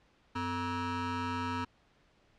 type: ring-modulated tone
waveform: 25% pulse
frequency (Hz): 349.2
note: F4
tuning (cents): 0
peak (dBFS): -26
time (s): 0.35-1.65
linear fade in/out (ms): 10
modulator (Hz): 604
effects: pink hiss -67 dBFS RMS until 2.38 s + low-pass 4000 Hz 12 dB/octave